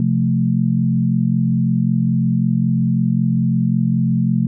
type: chord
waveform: sine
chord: F major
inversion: second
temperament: equal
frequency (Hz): 130.81 / 174.61 / 220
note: C3 / F3 / A3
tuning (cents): 0 / 0 / 0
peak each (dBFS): -18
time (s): 0-4.47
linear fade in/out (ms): 2
effects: none